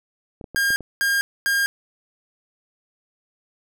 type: clicks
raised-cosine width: 2 ms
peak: -22 dBFS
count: 5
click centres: 0.412 / 0.442 / 0.547 / 0.705 / 0.807 s
type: tone bursts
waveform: 45% pulse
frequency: 1613 Hz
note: G6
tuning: 49 cents sharp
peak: -18 dBFS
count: 3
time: 0.56-1.66 s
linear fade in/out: 0 ms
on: 200 ms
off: 250 ms
effects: none